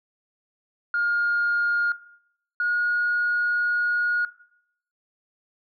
sine tone pair in turn, 1418 / 1441.1 Hz, F6 / F#6, +26 / -46 cents, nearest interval unison, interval 28 cents, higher second, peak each -20 dBFS, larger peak neither, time 0.94-1.92 / 2.6-4.25 s, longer second, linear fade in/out 2 ms, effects noise-tail reverb RT60 0.7 s tail -17 dB re dry + tanh soft clip ceiling -16 dBFS

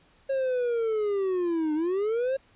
triangle linear two-way sweep, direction down then up, 546 to 300 to 546 Hz, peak -22 dBFS, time 0.29-2.37 s, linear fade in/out 10 ms, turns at 1.74 s, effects pink hiss -61 dBFS RMS until 2.55 s + resampled to 8000 Hz

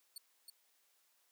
20% pulse tone with echo, 4435 Hz, C#8, in tune, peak -40 dBFS, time 0.16-0.18 s, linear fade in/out 2 ms, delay 320 ms, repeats 1, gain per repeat -4 dB, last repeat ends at 0.5 s, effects white hiss -74 dBFS RMS until 1.31 s + high-pass 400 Hz 12 dB/octave

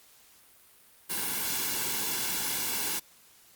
white noise with comb filter, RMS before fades -31 dBFS, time 1.09-3 s, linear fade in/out 20 ms, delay 1.6 ms, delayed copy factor -0.6, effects white hiss -58 dBFS RMS until 3.55 s + Opus 48 kbps

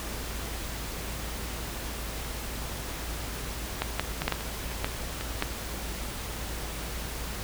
clicks, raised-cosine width 0.3 ms, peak -10 / -9 / -13 / -8 / -10 / -21 / -22 / -11 / -17 / -9 dBFS, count 10, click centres 3.82 / 3.996 / 4.219 / 4.28 / 4.323 / 4.408 / 4.716 / 4.845 / 5.21 / 5.424 s, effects added 56 Hz sine -37 dBFS peak until 7.43 s + pink hiss -37 dBFS RMS until 7.43 s

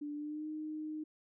sine tone with pitch glide, 293.7 to 308.3 Hz, D4 to D#4, 0 to -16 cents, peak -38 dBFS, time 0.01-1.04 s, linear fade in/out 10 ms, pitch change +84 cents, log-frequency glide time 0.14-0.47 s, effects none

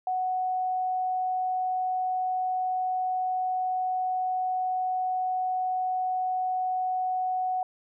sine tone, 741 Hz, F#5, 2 cents sharp, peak -25 dBFS, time 0.07-7.63 s, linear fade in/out 2 ms, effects none

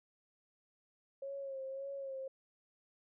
sine tone with vibrato, 543 Hz, C#5, 36 cents flat, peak -40 dBFS, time 1.22-2.28 s, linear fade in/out 5 ms, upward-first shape sine, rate 1.8 Hz, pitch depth 39 cents each way, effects none

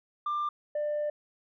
sine tone pair in turn, 1190 / 595 Hz, D6 / D5, +22 / +22 cents, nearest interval octave, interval 1200 cents, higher first, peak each -26 dBFS, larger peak neither, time 0.26-0.49 / 0.75-1.1 s, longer second, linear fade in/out 5 ms, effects tanh soft clip ceiling -26 dBFS

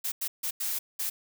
blue noise bursts at uneven times, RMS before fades -31 dBFS, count 5, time 0.04-0.12 / 0.21-0.28 / 0.43-0.51 / 0.6-0.79 / 0.99-1.1 s, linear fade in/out 10 ms, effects none

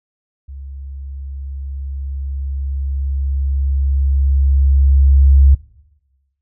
sine tone with level ramp, 68.4 Hz, C#2, 23 cents flat, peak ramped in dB -29 to -5 dBFS, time 0.48-5.55 s, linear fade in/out 10 ms, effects noise-tail reverb RT60 1.0 s tail -19 dB re dry

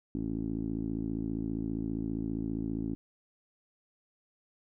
10% pulse tone with low-pass filter, 55 Hz, A1, in tune, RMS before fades -34 dBFS, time 0.15-2.95 s, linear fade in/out 0 ms, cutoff 290 Hz, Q 3.6, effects none

